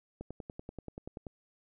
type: click train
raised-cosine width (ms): 2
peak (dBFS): -28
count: 12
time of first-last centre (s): 0.21-1.268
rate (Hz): 10.4
effects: none